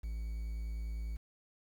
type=tone with quantisation; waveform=triangle; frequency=55 Hz; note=A1; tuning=in tune; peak=-34 dBFS; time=0.03-1.17 s; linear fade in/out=10 ms; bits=10; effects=none